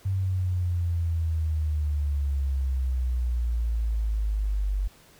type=exponential sweep; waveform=sine; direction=down; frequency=97 to 47.9 Hz; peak=-23 dBFS; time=0.05-4.88 s; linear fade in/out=10 ms; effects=pink hiss -55 dBFS RMS until 5.19 s